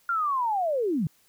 sine linear sweep, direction down, 1410 to 136.8 Hz, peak -23 dBFS, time 0.09-1.07 s, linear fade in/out 2 ms, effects white hiss -63 dBFS RMS until 1.28 s

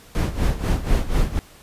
brown noise with tremolo, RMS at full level -17 dBFS, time 0.15-1.39 s, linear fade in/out 0 ms, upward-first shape sine, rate 4.1 Hz, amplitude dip 80%, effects pink hiss -48 dBFS RMS until 1.62 s + resampled to 32000 Hz

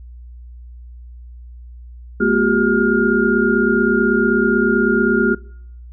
sine tone cluster, 210.7 / 239.9 / 363 / 398.9 / 1416 Hz, G#3 / A#3 / F#4 / G4 / F6, +25 / +50 / -33 / +30 / +23 cents, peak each -19 dBFS, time 2.2-5.35 s, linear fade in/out 10 ms, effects noise-tail reverb RT60 0.7 s tail -24 dB re dry + added 60 Hz sine -34 dBFS peak until 5.92 s

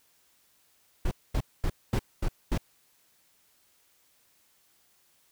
brown noise bursts, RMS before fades -26 dBFS, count 6, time 1.05-2.578 s, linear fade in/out 5 ms, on 63 ms, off 230 ms, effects white hiss -66 dBFS RMS until 5.31 s

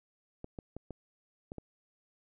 clicks, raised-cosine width 2 ms, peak -28 dBFS, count 6, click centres 0.444 / 0.588 / 0.766 / 0.907 / 1.519 / 1.583 s, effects none

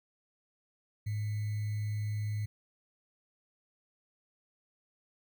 sine tone with sample-and-hold, 105.6 Hz, G#2, 29 cents sharp, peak -31 dBFS, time 1.06-2.46 s, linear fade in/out 10 ms, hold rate 2100 Hz, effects none

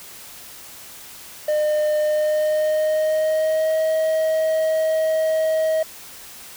triangle tone with pitch glide, 606 to 634.3 Hz, D#5 to D#5, -46 to +33 cents, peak -15 dBFS, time 1.48-5.83 s, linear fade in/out 5 ms, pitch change +79 cents, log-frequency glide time 2-3.79 s, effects white hiss -40 dBFS RMS until 6.56 s

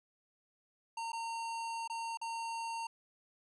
square tone with dropouts, 916 Hz, A#5, 31 cents flat, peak -38 dBFS, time 0.97-2.87 s, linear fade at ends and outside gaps 5 ms, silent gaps 1.12-1.13 / 1.877-1.898 / 2.173-2.214 s, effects resampled to 24000 Hz

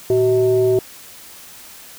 sine tone with frequency modulation, 377.9 Hz, F#4, 37 cents sharp, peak -12 dBFS, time 0.1-0.79 s, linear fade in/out 2 ms, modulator 264 Hz, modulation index 0.53, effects white hiss -40 dBFS RMS until 1.98 s

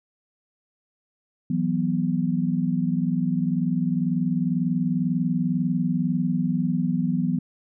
sine chord, E suspended second, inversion none, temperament equal, 164.81 / 185 / 246.9 Hz, E3 / F#3 / B3, 0 / 0 / 0 cents, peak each -25 dBFS, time 1.5-7.39 s, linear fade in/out 5 ms, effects none

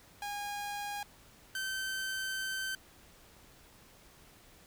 sawtooth tone pair in turn, 818 / 1544.2 Hz, G#5 / G6, -26 / -26 cents, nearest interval major seventh, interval 1100 cents, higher second, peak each -33 / -31 dBFS, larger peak second, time 0.22-1.03 / 1.55-2.75 s, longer second, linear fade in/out 2 ms, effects pink hiss -59 dBFS RMS until 4.66 s

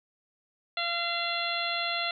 harmonic tone, 686 Hz, F5, 31 cents flat, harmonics 1 / 2 / 3 / 4 / 5 / 6, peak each -35 / -35 / -35 / -35 / -35 / -35 dBFS, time 0.77-2.11 s, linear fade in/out 2 ms, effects none

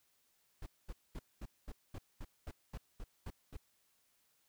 brown noise bursts, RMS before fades -44 dBFS, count 12, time 0.62-3.568 s, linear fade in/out 5 ms, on 44 ms, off 220 ms, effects white hiss -75 dBFS RMS until 4.48 s

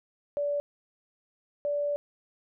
sine tone pair in turn, 578 / 580.4 Hz, D5 / D5, -28 / -21 cents, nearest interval unison, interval 7 cents, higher second, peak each -26 / -26 dBFS, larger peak neither, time 0.37-0.6 / 1.65-1.96 s, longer second, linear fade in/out 0 ms, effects none

